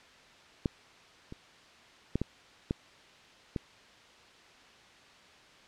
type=clicks; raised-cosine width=3 ms; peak=-15 / -29 / -15 / -17 / -16 / -19 dBFS; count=6; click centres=0.658 / 1.324 / 2.156 / 2.216 / 2.709 / 3.562 s; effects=white hiss -56 dBFS RMS until 5.67 s + low-pass 4000 Hz 12 dB/octave